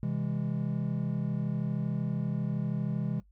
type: chord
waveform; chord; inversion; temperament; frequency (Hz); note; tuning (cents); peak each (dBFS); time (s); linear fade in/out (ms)
triangle; C augmented; none; just; 130.81 / 163.52 / 204.4; C3 / E3 / G#3; 0 / -14 / -27; -31 / -31 / -32; 0.03-3.2; 0
effects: noise-tail reverb RT60 0.1 s tail -19 dB re dry + added 50 Hz sine -58 dBFS peak until 3.31 s